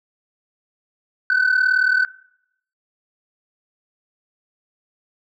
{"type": "tone pair together", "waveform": "sine", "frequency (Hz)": [1491, 1529.4], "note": ["F#6", "G6"], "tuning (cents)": [13, -43], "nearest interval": "unison", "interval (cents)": 44, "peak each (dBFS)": [-15, -16], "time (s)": [1.3, 2.05], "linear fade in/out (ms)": 2, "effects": ["noise-tail reverb RT60 0.7 s tail -20 dB re dry", "tanh soft clip ceiling -11 dBFS"]}